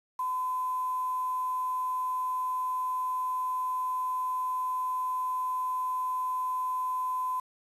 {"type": "tone with quantisation", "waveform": "sine", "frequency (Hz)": 1015, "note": "B5", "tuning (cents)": 47, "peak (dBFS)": -28, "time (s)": [0.19, 7.4], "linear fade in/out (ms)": 5, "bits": 8, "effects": ["resampled to 32000 Hz"]}